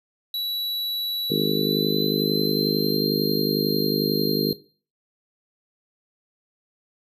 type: tone with pitch glide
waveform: square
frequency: 3927 to 4185 Hz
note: B7 to C8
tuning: -11 to 0 cents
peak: -26 dBFS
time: 0.34-4.53 s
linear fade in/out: 2 ms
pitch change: +111 cents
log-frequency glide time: 1.4-3.11 s
type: harmonic tone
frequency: 51.1 Hz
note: G#1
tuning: 27 cents flat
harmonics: 3 / 4 / 5 / 6 / 7 / 8 / 9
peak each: -29 / -29 / -29 / -29 / -29 / -29 / -29 dBFS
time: 1.3-4.53 s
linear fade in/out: 5 ms
effects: noise-tail reverb RT60 0.4 s tail -17 dB re dry